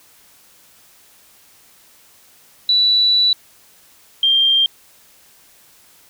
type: tone pair in turn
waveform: sine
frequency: 3951 / 3183 Hz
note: B7 / G7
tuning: 0 / +26 cents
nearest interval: major third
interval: 374 cents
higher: first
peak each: -11 dBFS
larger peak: neither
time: 2.69-3.33 / 4.23-4.66 s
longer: first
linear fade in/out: 2 ms
effects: white hiss -50 dBFS RMS until 6.09 s